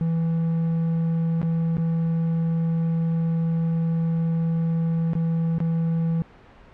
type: tone with dropouts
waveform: triangle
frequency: 164.81 Hz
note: E3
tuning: in tune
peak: -18 dBFS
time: 0.01-6.22 s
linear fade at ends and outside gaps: 0 ms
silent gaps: 1.416-1.429 / 1.769-1.782 / 5.133-5.152 / 5.583-5.603 s
effects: pink hiss -49 dBFS RMS until 6.73 s + low-pass 2000 Hz 12 dB/octave